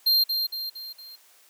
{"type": "tone with echo", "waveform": "square", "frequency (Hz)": 4186, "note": "C8", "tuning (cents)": 0, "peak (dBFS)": -18, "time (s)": [0.06, 0.24], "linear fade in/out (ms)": 10, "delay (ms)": 230, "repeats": 4, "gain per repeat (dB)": -6, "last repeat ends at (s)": 1.16, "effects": ["white hiss -57 dBFS RMS until 1.49 s", "high-pass 400 Hz 12 dB/octave"]}